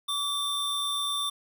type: tone pair together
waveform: square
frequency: 1148 / 3572 Hz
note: D6 / A7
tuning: -40 / +25 cents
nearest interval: octave + minor sixth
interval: 1965 cents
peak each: -34 / -29 dBFS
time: 0.08-1.3 s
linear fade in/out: 10 ms
effects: none